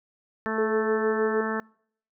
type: harmonic tone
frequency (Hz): 220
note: A3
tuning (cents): 0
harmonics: 1 / 2 / 3 / 4 / 5 / 6 / 7 / 8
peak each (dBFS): -31 / -31 / -37 / -36 / -36 / -35 / -38 / -34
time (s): 0.46-1.6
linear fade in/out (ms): 0
type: tone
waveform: sine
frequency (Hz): 433.6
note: A4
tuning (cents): -25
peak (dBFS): -24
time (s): 0.58-1.41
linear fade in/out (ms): 5
effects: noise-tail reverb RT60 0.6 s tail -26 dB re dry